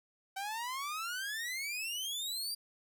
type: exponential sweep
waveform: sawtooth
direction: up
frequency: 761 to 4807 Hz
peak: -33 dBFS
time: 0.36-2.55 s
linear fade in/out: 10 ms
effects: none